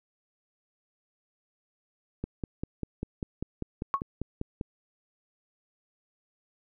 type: click train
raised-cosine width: 3 ms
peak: -19 dBFS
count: 13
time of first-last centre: 2.24-4.612 s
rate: 5.06 Hz
type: tone with exponential decay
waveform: sine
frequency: 1104 Hz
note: C#6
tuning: 7 cents flat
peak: -18 dBFS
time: 3.94-4.01 s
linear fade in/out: 0 ms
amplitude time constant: 15 ms
effects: none